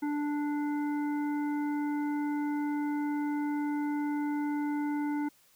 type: harmonic tone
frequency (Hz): 293.7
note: D4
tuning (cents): 0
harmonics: 1 / 3 / 5 / 7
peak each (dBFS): -29 / -39 / -46 / -49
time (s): 0.02-5.29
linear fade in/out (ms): 10
effects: white hiss -64 dBFS RMS until 5.55 s